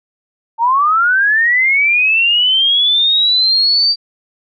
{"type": "linear sweep", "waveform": "sine", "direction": "up", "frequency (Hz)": [890, 4677], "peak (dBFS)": -9, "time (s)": [0.58, 3.96], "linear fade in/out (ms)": 50, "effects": []}